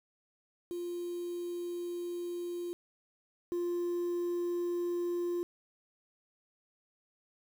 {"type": "tone pair in turn", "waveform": "sine", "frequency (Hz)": [349.2, 349.2], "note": ["F4", "F4"], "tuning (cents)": [0, 0], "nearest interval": "unison", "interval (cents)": 0, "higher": "neither", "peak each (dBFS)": [-34, -28], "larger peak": "second", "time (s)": [[0.71, 2.73], [3.52, 5.43]], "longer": "first", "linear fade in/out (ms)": 0, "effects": ["tanh soft clip ceiling -30 dBFS", "9-bit"]}